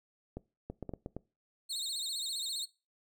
clicks, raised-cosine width 2 ms, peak -26 dBFS, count 7, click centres 0.37 / 0.7 / 0.827 / 0.893 / 0.937 / 1.061 / 1.166 s
30% pulse tone with vibrato, 3996 Hz, B7, 20 cents sharp, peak -32 dBFS, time 1.69-2.66 s, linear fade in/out 20 ms, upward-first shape sine, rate 15 Hz, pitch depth 160 cents each way
effects noise-tail reverb RT60 0.3 s tail -22 dB re dry

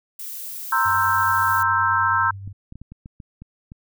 violet noise, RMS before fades -33 dBFS, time 0.19-1.63 s, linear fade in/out 5 ms
sine chord, C dominant seventh, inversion third, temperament equal, 932.3 / 1046.5 / 1318.5 / 1568 Hz, Bb5 / C6 / E6 / G6, 0 / 0 / 0 / 0 cents, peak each -23 / -23 / -21 / -22 dBFS, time 0.72-2.31 s, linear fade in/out 5 ms
sine tone with tremolo, 98 Hz, G2, in tune, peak -31 dBFS, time 0.85-2.53 s, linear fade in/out 10 ms, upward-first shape triangle, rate 9.5 Hz, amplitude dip 35%
clicks, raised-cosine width 5 ms, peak -26 dBFS, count 9, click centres 2.476 / 2.724 / 2.756 / 2.816 / 2.92 / 3.059 / 3.202 / 3.42 / 3.719 s
effects none

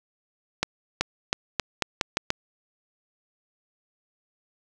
accelerating click train, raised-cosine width 0.2 ms, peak -5 dBFS, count 8, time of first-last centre 0.63-2.304 s, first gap 380 ms, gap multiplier 0.84, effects none

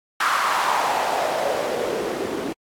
white noise with band-pass filter sweep, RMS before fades -23 dBFS, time 0.2-2.53 s, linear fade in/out 5 ms, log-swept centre 1300 to 310 Hz, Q 3.6, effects AAC 64 kbps

